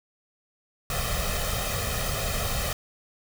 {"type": "noise with comb filter", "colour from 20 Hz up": "pink", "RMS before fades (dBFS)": -28, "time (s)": [0.9, 2.73], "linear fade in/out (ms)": 2, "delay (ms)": 1.6, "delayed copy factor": 0.85, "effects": []}